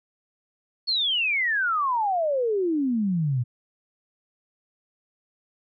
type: exponential sweep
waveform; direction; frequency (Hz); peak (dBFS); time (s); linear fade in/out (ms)
sine; down; 4435 to 116.54; -21; 0.87-3.44; 20
effects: none